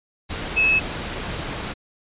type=tone in noise; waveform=sine; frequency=2588 Hz; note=E7; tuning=32 cents flat; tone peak=-15 dBFS; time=0.56-0.8 s; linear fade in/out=20 ms; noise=pink; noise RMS=-29 dBFS; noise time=0.29-1.74 s; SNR=+11 dB; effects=resampled to 8000 Hz